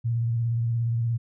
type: tone with vibrato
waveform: sine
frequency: 116.54 Hz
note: A#2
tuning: in tune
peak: -22 dBFS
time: 0.04-1.18 s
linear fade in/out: 20 ms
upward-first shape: triangle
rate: 17 Hz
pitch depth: 48 cents each way
effects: none